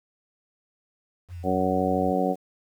sine tone with vibrato, 87.6 Hz, F2, 6 cents sharp, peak -34 dBFS, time 1.28-2.14 s, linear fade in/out 50 ms, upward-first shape sine, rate 6 Hz, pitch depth 41 cents each way
harmonic tone, 92.9 Hz, F#2, 7 cents sharp, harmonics 2 / 3 / 4 / 5 / 6 / 7 / 8, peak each -28 / -28 / -32 / -29 / -28 / -37 / -27 dBFS, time 1.43-2.36 s, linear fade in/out 50 ms
effects 9-bit

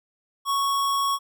square tone, 1108.7 Hz, C#6, in tune, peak -22 dBFS, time 0.45-1.19 s, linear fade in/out 50 ms, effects none

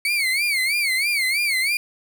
35% pulse tone with vibrato, 2217 Hz, C#7, in tune, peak -17 dBFS, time 0.05-1.77 s, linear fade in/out 2 ms, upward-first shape sine, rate 3.1 Hz, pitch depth 150 cents each way, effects 8-bit

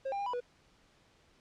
triangle tone with pitch steps, 536 / 797 / 805 / 987 / 488.8 Hz, C5 / G5 / G5 / B5 / B4, +42 / +28 / +46 / -1 / -18 cents, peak -31 dBFS, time 0.05-0.405 s, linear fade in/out 10 ms, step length 71 ms, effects pink hiss -66 dBFS RMS until 1.4 s + low-pass 6000 Hz 12 dB/octave

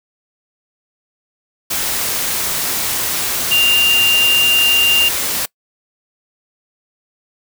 sine tone in noise, 2794 Hz, F7, in tune, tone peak -10 dBFS, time 3.51-5.09 s, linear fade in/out 10 ms, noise white, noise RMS -19 dBFS, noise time 1.7-5.46 s, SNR +6 dB, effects noise-tail reverb RT60 0.1 s tail -24 dB re dry

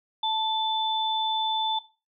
sine tone pair together, 880 / 3520 Hz, A5 / A7, 0 / 0 cents, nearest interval 2 octaves, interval 2400 cents, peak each -26 dBFS, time 0.23-1.79 s, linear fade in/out 5 ms, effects noise-tail reverb RT60 0.3 s tail -17 dB re dry

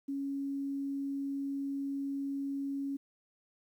sine tone, 277.2 Hz, C#4, in tune, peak -33 dBFS, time 0.08-2.97 s, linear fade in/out 10 ms, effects 11-bit

